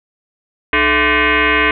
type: tone with frequency modulation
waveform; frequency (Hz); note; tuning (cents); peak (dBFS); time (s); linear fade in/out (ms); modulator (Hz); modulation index
sine; 301.5; D4; +46; -10; 0.73-1.71; 2; 367; 6.5
effects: none